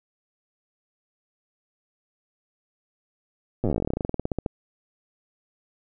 slowing click train, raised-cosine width 2 ms, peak -12 dBFS, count 28, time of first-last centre 3.64-4.462 s, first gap 8 ms, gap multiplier 1.09, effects none

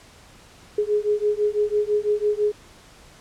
sine beating tone pair, 415.3 / 421.3 Hz, G#4 / G#4, 0 / +25 cents, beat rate 6 Hz, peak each -22 dBFS, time 0.78-2.52 s, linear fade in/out 5 ms, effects pink hiss -49 dBFS RMS until 3.2 s + low-pass 9000 Hz 12 dB/octave

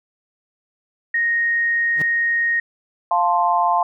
sine tone, 1864.7 Hz, A#6, in tune, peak -16 dBFS, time 1.14-2.6 s, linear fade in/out 5 ms
sawtooth tone with exponential growth, 153.5 Hz, D#3, 23 cents flat, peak -20 dBFS, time 1.94-2.02 s, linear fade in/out 0 ms, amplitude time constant 17 ms
sine chord, F major, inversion none, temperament equal, 698.5 / 880 / 1046.5 Hz, F5 / A5 / C6, 0 / 0 / 0 cents, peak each -19 dBFS, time 3.11-3.83 s, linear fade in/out 2 ms
effects none

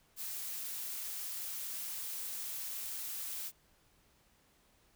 blue noise, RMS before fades -41 dBFS, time 0.16-3.52 s, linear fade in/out 50 ms, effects pink hiss -69 dBFS RMS until 4.95 s

